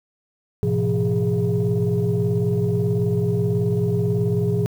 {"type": "tone cluster", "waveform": "sine", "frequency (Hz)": [107.6, 126, 171.2, 412.3], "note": ["A2", "B2", "F3", "G#4"], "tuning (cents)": [-38, 35, -34, -13], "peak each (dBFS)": -22, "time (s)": [0.63, 4.66], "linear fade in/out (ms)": 0, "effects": ["tanh soft clip ceiling -12 dBFS", "8-bit"]}